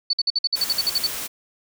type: tone bursts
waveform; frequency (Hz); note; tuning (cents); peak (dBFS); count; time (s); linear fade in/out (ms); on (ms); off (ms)
sine; 4488; C#8; +21; -17; 12; 0.1-1.068; 5; 33; 52
type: noise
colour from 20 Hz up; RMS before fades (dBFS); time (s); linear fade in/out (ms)
white; -30; 0.55-1.28; 20
effects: none